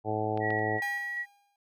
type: harmonic tone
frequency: 107.8 Hz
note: A2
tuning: 35 cents flat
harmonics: 1 / 2 / 3 / 4 / 5 / 6 / 7 / 8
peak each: -35 / -41 / -36 / -34 / -38 / -38 / -33 / -39 dBFS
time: 0.04-0.81 s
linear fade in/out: 50 ms
type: clicks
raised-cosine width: 0.3 ms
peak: -27 dBFS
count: 2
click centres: 0.375 / 0.505 s
type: tone with tremolo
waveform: sine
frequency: 1923 Hz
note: B6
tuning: 47 cents flat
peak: -30 dBFS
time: 0.4-1.26 s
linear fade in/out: 50 ms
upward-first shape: square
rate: 2.6 Hz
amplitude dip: 25%
type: tone with exponential decay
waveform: 45% pulse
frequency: 809 Hz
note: G#5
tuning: 46 cents flat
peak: -33 dBFS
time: 0.82-1.56 s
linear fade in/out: 2 ms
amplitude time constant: 160 ms
effects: none